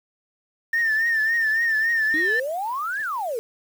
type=tone with vibrato; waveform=sine; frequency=1800 Hz; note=A6; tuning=39 cents sharp; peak=-17 dBFS; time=0.73-2.4 s; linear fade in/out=5 ms; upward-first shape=triangle; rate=3.6 Hz; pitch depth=80 cents each way
type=exponential two-way sweep; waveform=sine; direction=up then down; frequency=296.6 to 1794 to 435 Hz; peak=-24 dBFS; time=2.14-3.39 s; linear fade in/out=0 ms; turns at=3.01 s
effects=tanh soft clip ceiling -15 dBFS + 7-bit